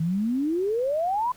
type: exponential sweep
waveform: sine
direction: up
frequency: 155.56 to 1027 Hz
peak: -22 dBFS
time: 0-1.32 s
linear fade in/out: 5 ms
effects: pink hiss -53 dBFS RMS until 1.36 s